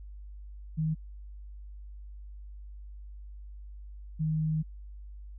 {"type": "tone pair in turn", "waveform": "sine", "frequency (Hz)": [157.6, 156.71], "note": ["D#3", "D#3"], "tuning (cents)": [23, 13], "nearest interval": "unison", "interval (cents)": 10, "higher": "first", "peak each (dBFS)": -26, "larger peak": "neither", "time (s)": [[0.77, 0.95], [4.19, 4.63]], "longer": "second", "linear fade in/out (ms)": 20, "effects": ["added 50 Hz sine -42 dBFS peak until 5.38 s"]}